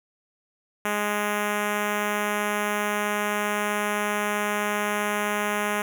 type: tone with notch filter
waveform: 5% pulse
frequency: 207.7 Hz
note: G#3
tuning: in tune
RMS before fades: -26 dBFS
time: 0.85-5.82 s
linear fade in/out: 2 ms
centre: 4800 Hz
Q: 0.89
effects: none